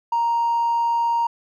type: tone with hard clipping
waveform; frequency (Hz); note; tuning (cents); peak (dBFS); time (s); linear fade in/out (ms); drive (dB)
sine; 934; A#5; +3; -18; 0.12-1.27; 5; 1
effects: none